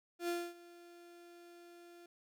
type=tone with ADSR envelope; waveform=35% pulse; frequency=346.1 Hz; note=F4; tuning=16 cents flat; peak=-32 dBFS; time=0.19-2.06 s; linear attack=95 ms; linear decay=250 ms; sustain=-21 dB; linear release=3 ms; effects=none